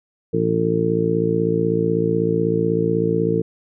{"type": "harmonic tone", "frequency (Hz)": 56.1, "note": "A1", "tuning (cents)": 34, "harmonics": [2, 3, 4, 5, 6, 7, 8], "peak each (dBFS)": [-27, -22, -29, -28, -24, -29, -20], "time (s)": [0.33, 3.42], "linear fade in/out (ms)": 10, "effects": []}